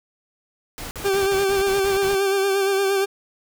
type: noise bursts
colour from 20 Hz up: pink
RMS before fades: -33 dBFS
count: 8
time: 0.78-2.149 s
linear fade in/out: 0 ms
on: 130 ms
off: 47 ms
type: tone with vibrato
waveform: 40% pulse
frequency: 392 Hz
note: G4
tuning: in tune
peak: -17 dBFS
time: 1.04-3.06 s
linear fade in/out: 20 ms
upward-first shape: sine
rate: 8.6 Hz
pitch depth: 35 cents each way
effects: none